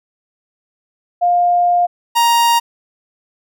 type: tone pair in turn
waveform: sine / 45% pulse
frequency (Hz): 705 / 936.8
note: F5 / A#5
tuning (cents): +16 / +8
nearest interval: perfect fourth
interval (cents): 492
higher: second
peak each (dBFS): -10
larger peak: neither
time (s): 1.21-1.87 / 2.15-2.6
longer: first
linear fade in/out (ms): 20
effects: none